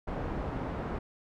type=low-pass noise; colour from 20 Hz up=pink; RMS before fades=-35 dBFS; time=0.07-0.99 s; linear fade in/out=10 ms; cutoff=1100 Hz; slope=12 dB/octave; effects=none